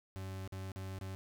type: tone with dropouts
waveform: 40% pulse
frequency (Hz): 95.3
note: G2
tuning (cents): -48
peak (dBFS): -40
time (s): 0.16-1.15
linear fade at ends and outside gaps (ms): 0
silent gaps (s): 0.476-0.523 / 0.718-0.76 / 0.988-1.012
effects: none